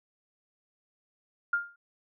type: tone with exponential decay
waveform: sine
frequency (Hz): 1405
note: F6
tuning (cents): +10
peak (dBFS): -21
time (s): 1.53-1.76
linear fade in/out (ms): 5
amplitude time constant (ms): 49
effects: none